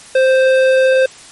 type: tone with hard clipping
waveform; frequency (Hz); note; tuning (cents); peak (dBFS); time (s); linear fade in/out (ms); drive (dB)
sine; 523.3; C5; 0; -10; 0.15-1.06; 5; 12
effects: white hiss -38 dBFS RMS until 1.31 s + MP3 48 kbps